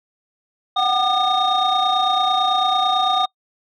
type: tone cluster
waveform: sine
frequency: 735 / 764 / 1212 / 3702 Hz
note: F#5 / G5 / D#6 / A#7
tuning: -12 / -45 / -46 / -13 cents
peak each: -20 dBFS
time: 0.76-3.26 s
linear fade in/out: 10 ms
effects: noise-tail reverb RT60 0.1 s tail -26 dB re dry + tanh soft clip ceiling -9 dBFS